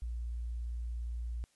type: tone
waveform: sine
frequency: 58.7 Hz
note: A#1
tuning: 13 cents sharp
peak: -35 dBFS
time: 0.02-1.44 s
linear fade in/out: 0 ms
effects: white hiss -71 dBFS RMS until 1.55 s + resampled to 24000 Hz